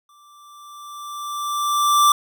square tone with exponential growth, 1174 Hz, D6, 1 cent flat, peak -11 dBFS, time 0.09-2.12 s, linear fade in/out 2 ms, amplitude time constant 440 ms, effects none

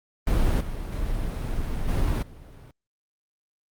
brown noise with level steps, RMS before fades -21 / -31 / -28 / -23 / -43 dBFS, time 0.27-2.71 s, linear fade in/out 2 ms, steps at 0.6 / 0.92 / 1.88 / 2.22 s, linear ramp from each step 10 ms, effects Opus 48 kbps

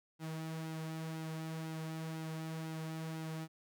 sawtooth tone with flanger, 160 Hz, D#3, 49 cents sharp, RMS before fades -42 dBFS, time 0.19-3.48 s, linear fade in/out 50 ms, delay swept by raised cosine 1.7 to 4.4 ms, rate 2 Hz, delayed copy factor -0.5, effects none

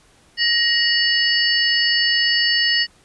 sine tone cluster, 1879 / 2907 / 4501 / 5210 Hz, A#6 / F#7 / C#8 / E8, +13 / -31 / +26 / -21 cents, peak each -19 / -21 / -20 / -23 dBFS, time 0.37-2.87 s, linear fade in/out 50 ms, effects pink hiss -54 dBFS RMS until 3.04 s + resampled to 24000 Hz

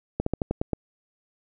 slowing click train, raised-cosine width 2 ms, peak -11 dBFS, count 7, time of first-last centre 0.2-0.733 s, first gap 64 ms, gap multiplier 1.13, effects none

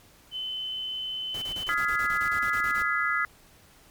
sine tone, 3042 Hz, F#7, 47 cents sharp, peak -30 dBFS, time 0.31-1.73 s, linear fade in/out 50 ms
pink noise bursts, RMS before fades -41 dBFS, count 14, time 1.34-2.825 s, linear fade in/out 5 ms, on 81 ms, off 27 ms
sine chord, F half-diminished seventh, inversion third, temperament just, 1257.2 / 1396.9 / 1676.3 / 2012 Hz, Eb6 / F6 / Ab6 / Cb7, +18 / 0 / +16 / +32 cents, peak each -29 dBFS, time 1.69-3.25 s, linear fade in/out 0 ms
effects pink hiss -56 dBFS RMS until 3.9 s + MP3 96 kbps

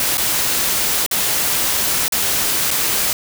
white noise with dropouts, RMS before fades -18 dBFS, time 0-3.13 s, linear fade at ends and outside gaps 1 ms, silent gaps 0.172-0.18 / 1.063-1.112 / 2.081-2.122 / 2.706-2.712 s, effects none

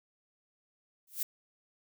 violet noise with exponential growth, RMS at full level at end -28 dBFS, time 1.07-1.23 s, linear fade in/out 5 ms, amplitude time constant 34 ms, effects none

